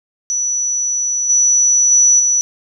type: tone with level steps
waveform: sine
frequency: 5920 Hz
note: F#8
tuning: in tune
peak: -15 / -9 / -7 / -11 dBFS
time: 0.3-2.41 s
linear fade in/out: 0 ms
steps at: 1.29 / 1.91 / 2.19 s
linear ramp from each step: 10 ms
effects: none